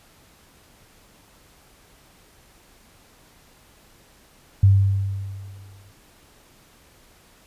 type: tone with exponential decay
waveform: sine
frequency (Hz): 98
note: G2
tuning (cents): 0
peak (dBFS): -9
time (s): 4.63-5.92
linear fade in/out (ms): 5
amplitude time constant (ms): 280
effects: pink hiss -54 dBFS RMS until 7.46 s + resampled to 32000 Hz